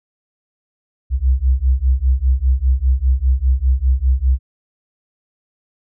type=beating tone pair; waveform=sine; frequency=62.5 / 67.5 Hz; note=B1 / C#2; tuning=+21 / -45 cents; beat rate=5 Hz; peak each=-15 dBFS; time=1.1-4.39 s; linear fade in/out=50 ms; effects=none